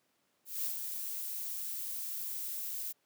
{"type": "noise with ADSR envelope", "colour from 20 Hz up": "violet", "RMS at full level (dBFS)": -34, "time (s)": [0.45, 2.93], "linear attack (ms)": 190, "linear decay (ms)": 100, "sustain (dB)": -5, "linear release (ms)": 22, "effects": ["pink hiss -75 dBFS RMS until 3.05 s", "high-pass 200 Hz 12 dB/octave"]}